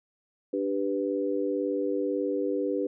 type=chord; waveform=sine; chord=G major; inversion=second; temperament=equal; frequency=293.7 / 392 / 493.9 Hz; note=D4 / G4 / B4; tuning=0 / 0 / 0 cents; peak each=-30 dBFS; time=0.53-2.87 s; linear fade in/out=5 ms; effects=none